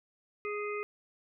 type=harmonic tone; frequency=415.3 Hz; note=G#4; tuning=in tune; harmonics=1 / 3 / 5 / 6; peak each=-35 / -40 / -42 / -43 dBFS; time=0.45-0.83 s; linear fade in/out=0 ms; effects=none